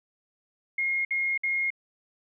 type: tone bursts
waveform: sine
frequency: 2145 Hz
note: C7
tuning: 42 cents sharp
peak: -24 dBFS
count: 3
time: 0.78-1.704 s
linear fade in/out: 5 ms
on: 270 ms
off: 57 ms
effects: none